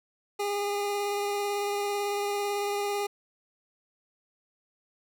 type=tone with vibrato; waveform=25% pulse; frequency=407.1 Hz; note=G#4; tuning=35 cents flat; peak=-24 dBFS; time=0.39-3.07 s; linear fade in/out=10 ms; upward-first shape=triangle; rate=18 Hz; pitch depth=17 cents each way; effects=none